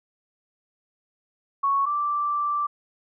sine tone pair in turn, 1108.7 / 1171.7 Hz, C#6 / D6, 0 / -4 cents, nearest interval minor second, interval 96 cents, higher second, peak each -19 / -22 dBFS, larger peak first, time 1.63-1.86 / 1.86-2.67 s, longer second, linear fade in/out 10 ms, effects none

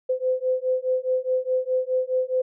sine beating tone pair, 510 / 514.8 Hz, C5 / C5, -44 / -28 cents, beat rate 4.8 Hz, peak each -24 dBFS, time 0.09-2.42 s, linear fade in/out 10 ms, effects none

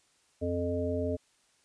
harmonic tone with a mistuned harmonic, 87.31 Hz, F2, in tune, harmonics 1 / 3 / 5 / 7, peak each -34 / -34 / -34 / -34 dBFS, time 0.41-1.17 s, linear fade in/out 20 ms, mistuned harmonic 1, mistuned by +31 cents, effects white hiss -68 dBFS RMS until 1.64 s + resampled to 22050 Hz

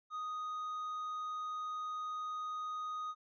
triangle tone, 1244.5 Hz, D#6, in tune, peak -36 dBFS, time 0.1-3.15 s, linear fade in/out 50 ms, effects resampled to 16000 Hz

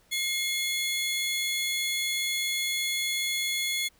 sawtooth tone pair together, 2141 / 3399 Hz, C7 / G#7, +39 / +39 cents, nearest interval minor sixth, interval 800 cents, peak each -26 / -27 dBFS, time 0.11-3.89 s, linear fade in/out 20 ms, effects pink hiss -63 dBFS RMS until 3.99 s

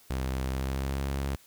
sawtooth tone with pitch glide, 65.41 to 68.54 Hz, C2 to C#2, 0 to -19 cents, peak -25 dBFS, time 0.1-1.36 s, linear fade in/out 5 ms, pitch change +81 cents, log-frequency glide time 0.45-1.04 s, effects white hiss -58 dBFS RMS until 1.46 s

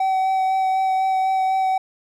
triangle tone with vibrato, 761 Hz, F#5, 48 cents sharp, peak -15 dBFS, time 0-1.78 s, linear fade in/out 5 ms, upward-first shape sine, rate 4 Hz, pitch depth 11 cents each way, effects none

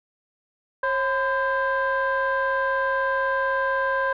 sine tone cluster, 541 / 1018 / 1587 Hz, C#5 / C6 / G6, -42 / -48 / +21 cents, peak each -24 dBFS, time 0.83-4.13 s, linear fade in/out 5 ms, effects tanh soft clip ceiling -15 dBFS

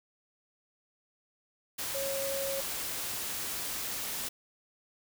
sine tone in noise, 548 Hz, C#5, 20 cents flat, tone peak -33 dBFS, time 1.94-2.61 s, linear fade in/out 10 ms, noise white, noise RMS -36 dBFS, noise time 1.78-4.29 s, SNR 0 dB, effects none

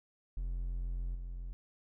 triangle tone with level steps, 43.65 Hz, F1, in tune, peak -32 / -37 dBFS, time 0.37-1.53 s, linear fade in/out 0 ms, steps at 1.15 s, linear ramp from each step 5 ms, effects none

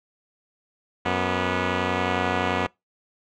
5% pulse tone pair together, 91.3 / 243.7 Hz, F#2 / B3, -23 / -23 cents, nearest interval octave + perfect fourth, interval 1700 cents, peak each -13 dBFS, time 1.05-2.67 s, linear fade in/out 10 ms, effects noise-tail reverb RT60 0.2 s tail -25 dB re dry + low-pass 3000 Hz 12 dB/octave

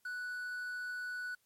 triangle tone with quantisation, 1480 Hz, F#6, in tune, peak -36 dBFS, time 0.05-1.35 s, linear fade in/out 5 ms, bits 10, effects white hiss -75 dBFS RMS until 1.45 s + MP3 64 kbps

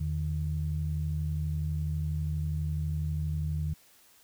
sine tone pair together, 81.1 / 153.3 Hz, E2 / D#3, -28 / -25 cents, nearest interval major seventh, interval 1103 cents, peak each -30 / -31 dBFS, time 0-3.74 s, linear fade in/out 10 ms, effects tanh soft clip ceiling -20 dBFS + white hiss -60 dBFS RMS until 4.23 s

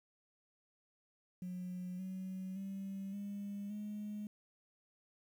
sine tone with pitch steps, 181.2 / 187.81 / 194.65 / 201.8 / 209.1 Hz, F#3 / F#3 / G3 / G#3 / G#3, -36 / +26 / -12 / -49 / +12 cents, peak -39 dBFS, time 1.42-4.27 s, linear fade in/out 2 ms, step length 570 ms, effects tanh soft clip ceiling -37 dBFS + 11-bit

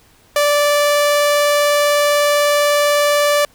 sawtooth tone with vibrato, 584 Hz, D5, 10 cents flat, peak -8 dBFS, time 0.36-3.45 s, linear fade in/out 2 ms, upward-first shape sine, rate 20 Hz, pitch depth 9 cents each way, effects pink hiss -51 dBFS RMS until 3.54 s

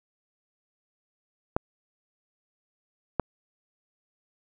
clicks, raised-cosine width 1 ms, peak -9 dBFS, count 2, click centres 1.565 / 3.197 s, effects none

